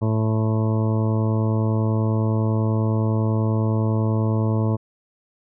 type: harmonic tone with a mistuned harmonic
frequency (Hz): 110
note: A2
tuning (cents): 0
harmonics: 1 / 2 / 3 / 4 / 5 / 6 / 8 / 9 / 10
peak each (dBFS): -19 / -25 / -29 / -31 / -33 / -35 / -37 / -38 / -39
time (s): 0.01-4.77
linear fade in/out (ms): 20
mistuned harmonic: 10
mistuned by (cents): -18
effects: none